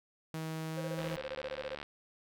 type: tone with pitch glide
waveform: sawtooth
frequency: 159.6 to 161.45 Hz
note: D#3 to E3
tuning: +44 to -36 cents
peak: -33 dBFS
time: 0.34-1.16 s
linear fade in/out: 0 ms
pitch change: +20 cents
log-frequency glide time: 0.71-0.99 s
type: tone bursts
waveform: triangle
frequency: 523.3 Hz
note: C5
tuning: in tune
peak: -35 dBFS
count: 15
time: 0.77-1.752 s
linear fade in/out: 5 ms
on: 44 ms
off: 23 ms
type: click train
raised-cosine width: 0.3 ms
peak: -26 dBFS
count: 62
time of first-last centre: 0.99-1.829 s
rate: 72.7 Hz
effects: none